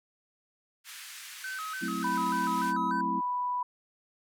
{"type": "band-pass noise", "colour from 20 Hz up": "pink", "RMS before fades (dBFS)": -45, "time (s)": [0.84, 2.74], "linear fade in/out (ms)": 50, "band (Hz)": [1500, 14000], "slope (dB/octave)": 24}
{"type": "tone with vibrato", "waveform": "triangle", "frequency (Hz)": 1396.9, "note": "F6", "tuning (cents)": 0, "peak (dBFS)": -33, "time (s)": [1.44, 3.01], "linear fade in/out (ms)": 2, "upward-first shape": "square", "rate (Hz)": 3.4, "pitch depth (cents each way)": 160}
{"type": "chord", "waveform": "sine", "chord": "F# half-diminished seventh", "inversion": "none", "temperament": "equal", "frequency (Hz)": [185, 220, 261.6, 329.6], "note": ["F#3", "A3", "C4", "E4"], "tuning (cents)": [0, 0, 0, 0], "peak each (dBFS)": -37, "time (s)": [1.81, 3.21], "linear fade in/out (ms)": 20}
{"type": "tone", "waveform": "sine", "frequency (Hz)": 987.8, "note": "B5", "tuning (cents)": 0, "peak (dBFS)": -28, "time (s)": [2.04, 3.63], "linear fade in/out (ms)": 5}
{"effects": []}